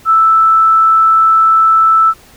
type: tone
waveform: sine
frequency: 1318.5 Hz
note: E6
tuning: in tune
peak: -5 dBFS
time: 0.05-2.14 s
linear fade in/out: 50 ms
effects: pink hiss -42 dBFS RMS until 2.36 s